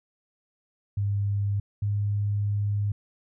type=tone pair in turn; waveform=sine; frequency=101 / 102.53 Hz; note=G#2 / G#2; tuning=-48 / -22 cents; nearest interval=unison; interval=26 cents; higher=second; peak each=-23 dBFS; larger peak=neither; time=0.97-1.6 / 1.82-2.92 s; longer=second; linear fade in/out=5 ms; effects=none